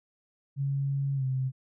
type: tone with pitch glide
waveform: sine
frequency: 138.59 to 131.04 Hz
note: C#3 to C3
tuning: 0 to +3 cents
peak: -26 dBFS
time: 0.56-1.52 s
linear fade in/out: 50 ms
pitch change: -97 cents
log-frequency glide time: 1.15-1.24 s
effects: none